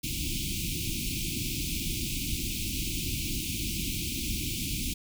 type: band-stop noise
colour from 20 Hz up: pink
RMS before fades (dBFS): -32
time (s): 0.03-4.94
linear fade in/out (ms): 10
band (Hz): 350 to 2300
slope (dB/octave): 96
effects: none